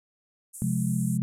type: band-pass noise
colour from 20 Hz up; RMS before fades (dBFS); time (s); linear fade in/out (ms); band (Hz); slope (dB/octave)
white; -42; 0.53-1.18; 20; 7600 to 11000; 48
type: chord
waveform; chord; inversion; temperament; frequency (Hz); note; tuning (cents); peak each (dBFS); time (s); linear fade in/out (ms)
sine; F minor; second; just; 130.96 / 174.61 / 209.5; C3 / F3 / Ab3; +2 / 0 / +15; -28; 0.62-1.22; 0
effects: none